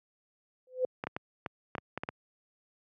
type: tone with exponential growth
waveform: sine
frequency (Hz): 509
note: C5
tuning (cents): -48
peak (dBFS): -22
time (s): 0.67-0.85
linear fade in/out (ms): 2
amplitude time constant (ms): 37
type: clicks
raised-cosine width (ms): 0.5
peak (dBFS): -19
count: 9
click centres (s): 1.039 / 1.07 / 1.165 / 1.462 / 1.752 / 1.782 / 1.976 / 2.035 / 2.089
effects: high-pass 100 Hz 12 dB/octave